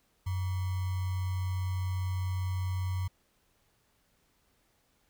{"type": "tone with sample-and-hold", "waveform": "sine", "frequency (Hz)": 92.5, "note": "F#2", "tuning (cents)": 0, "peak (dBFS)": -29, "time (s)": [0.26, 3.08], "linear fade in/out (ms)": 10, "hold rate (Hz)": 1050, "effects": ["pink hiss -71 dBFS RMS until 5.09 s"]}